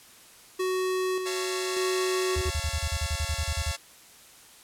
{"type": "tone with tremolo", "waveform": "square", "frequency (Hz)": 371.8, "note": "F#4", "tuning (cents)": 8, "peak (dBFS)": -26, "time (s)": [0.59, 2.5], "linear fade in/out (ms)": 10, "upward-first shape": "square", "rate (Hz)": 0.85, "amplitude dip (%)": 40}
{"type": "chord", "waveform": "5% pulse", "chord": "Db augmented", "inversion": "none", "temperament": "equal with one note detuned", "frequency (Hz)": [554.4, 681.7, 880], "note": ["Db5", "F5", "A5"], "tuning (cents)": [0, -42, 0], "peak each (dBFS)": -25, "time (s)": [1.25, 3.77], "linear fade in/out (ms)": 20}
{"type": "tone bursts", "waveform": "sine", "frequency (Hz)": 76, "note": "D#2", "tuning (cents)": -40, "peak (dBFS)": -25, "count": 15, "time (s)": [2.36, 3.715], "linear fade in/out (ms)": 5, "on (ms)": 53, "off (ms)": 40}
{"effects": ["white hiss -52 dBFS RMS until 4.63 s", "low-pass 12000 Hz 12 dB/octave"]}